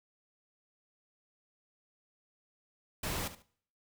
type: noise with echo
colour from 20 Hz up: pink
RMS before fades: -36 dBFS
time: 3.03-3.28 s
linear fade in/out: 5 ms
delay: 72 ms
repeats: 2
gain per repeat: -13 dB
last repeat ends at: 3.424 s
effects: noise-tail reverb RT60 0.6 s tail -23 dB re dry